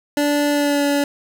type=tone with pitch glide; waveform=25% pulse; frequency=291.1 to 285.6 Hz; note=D4 to D4; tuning=-15 to -48 cents; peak=-12 dBFS; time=0.17-1.04 s; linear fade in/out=2 ms; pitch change=-33 cents; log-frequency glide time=0.51-0.84 s; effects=none